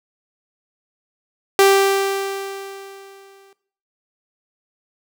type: tone with exponential decay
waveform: sawtooth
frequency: 392 Hz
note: G4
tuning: in tune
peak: -5 dBFS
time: 1.59-3.53 s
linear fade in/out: 1 ms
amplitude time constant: 420 ms
effects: noise-tail reverb RT60 0.5 s tail -17 dB re dry